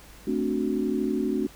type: chord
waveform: sine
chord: D dominant seventh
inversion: second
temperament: equal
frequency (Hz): 220 / 261.6 / 293.7 / 370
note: A3 / C4 / D4 / F#4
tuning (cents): 0 / 0 / 0 / 0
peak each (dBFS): -29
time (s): 0.27-1.47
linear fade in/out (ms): 5
effects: added 50 Hz sine -51 dBFS peak until 1.55 s + pink hiss -50 dBFS RMS until 1.55 s